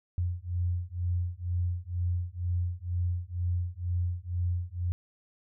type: beating tone pair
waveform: sine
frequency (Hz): 87.31 / 89.41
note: F2 / F2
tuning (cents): 0 / +41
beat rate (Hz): 2.1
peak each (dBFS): -31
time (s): 0.18-4.92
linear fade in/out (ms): 0
effects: none